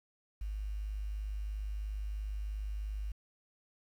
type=tone with quantisation; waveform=sine; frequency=51.5 Hz; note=G#1; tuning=14 cents flat; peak=-35 dBFS; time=0.41-3.12 s; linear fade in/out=5 ms; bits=10; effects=none